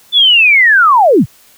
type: linear sweep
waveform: sine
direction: down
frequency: 3520 to 79.2 Hz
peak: -4 dBFS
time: 0.12-1.26 s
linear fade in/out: 50 ms
effects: white hiss -45 dBFS RMS until 1.57 s